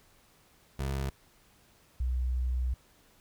25% pulse / sine tone pair in turn, 67.8 / 62.58 Hz, C#2 / B1, -38 / +24 cents, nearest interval minor second, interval 138 cents, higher first, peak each -27 dBFS, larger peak neither, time 0.79-1.1 / 2-2.74 s, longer second, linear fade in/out 5 ms, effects pink hiss -63 dBFS RMS until 3.2 s

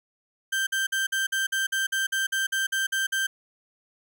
35% pulse tone bursts, 1568 Hz, G6, in tune, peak -22 dBFS, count 14, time 0.52-3.27 s, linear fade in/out 10 ms, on 150 ms, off 50 ms, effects none

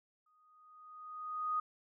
sine tone with exponential growth, 1243 Hz, D#6, 2 cents flat, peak -30 dBFS, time 0.26-1.6 s, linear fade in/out 5 ms, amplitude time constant 290 ms, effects none

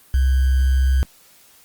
sine tone with sample-and-hold, 65.41 Hz, C2, in tune, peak -13 dBFS, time 0.14-1.03 s, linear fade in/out 0 ms, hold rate 1575 Hz, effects white hiss -51 dBFS RMS until 1.64 s + Opus 32 kbps

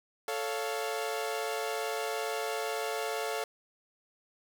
sawtooth chord, A augmented, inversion none, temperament equal with one note detuned, 440 / 557.6 / 698.5 Hz, A4 / C#5 / E#5, 0 / +10 / 0 cents, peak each -31 / -34 / -33 dBFS, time 0.28-3.44 s, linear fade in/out 2 ms, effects none

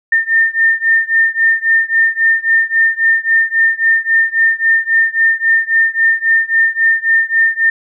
sine beating tone pair, 1809 / 1812.7 Hz, A6 / A#6, +48 / -49 cents, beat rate 3.7 Hz, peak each -12 / -13 dBFS, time 0.12-7.7 s, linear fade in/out 5 ms, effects none

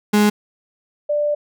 35% pulse / sine tone pair in turn, 208.7 / 590.3 Hz, G#3 / D5, +9 / +9 cents, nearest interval octave + tritone, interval 1800 cents, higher second, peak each -10 / -16 dBFS, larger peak first, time 0.13-0.3 / 1.09-1.35 s, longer second, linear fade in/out 10 ms, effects none

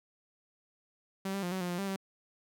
sawtooth tone with pitch steps, 193 / 197.3 / 176.7 / 188 / 177.5 / 175.8 / 196.9 / 193.2 Hz, G3 / G3 / F3 / F#3 / F3 / F3 / G3 / G3, -27 / +11 / +21 / +28 / +28 / +12 / +8 / -25 cents, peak -29 dBFS, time 1.25-1.962 s, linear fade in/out 5 ms, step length 89 ms, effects none

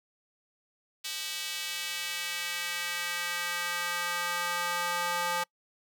square tone with high-pass filter sweep, 174.61 Hz, F3, in tune, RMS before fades -33 dBFS, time 1.04-5.44 s, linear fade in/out 10 ms, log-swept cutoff 3400 to 900 Hz, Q 1.3, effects noise-tail reverb RT60 0.1 s tail -26 dB re dry

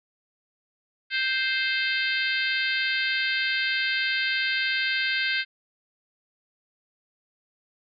harmonic tone, 523.3 Hz, C5, in tune, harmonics 3 / 4 / 5 / 6 / 7 / 8 / 9, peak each -27 / -29 / -31 / -33 / -34 / -35 / -36 dBFS, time 1.1-5.45 s, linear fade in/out 50 ms, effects none

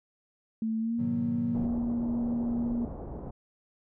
sine tone with pitch glide, 222.2 to 236.8 Hz, A3 to A#3, +17 to +27 cents, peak -27 dBFS, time 0.62-2.85 s, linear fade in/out 2 ms, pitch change +110 cents, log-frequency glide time 0.79-1.01 s
triangle chord, G# minor seventh, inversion none, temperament equal with one note detuned, 104.19 / 123.47 / 155.56 / 185 Hz, G#2 / B2 / D#3 / F#3, +6 / 0 / 0 / 0 cents, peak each -38 / -37 / -37 / -35 dBFS, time 0.98-1.67 s, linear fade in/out 20 ms
pink low-pass noise, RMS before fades -39 dBFS, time 1.54-3.31 s, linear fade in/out 10 ms, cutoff 780 Hz, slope 24 dB/octave
effects none

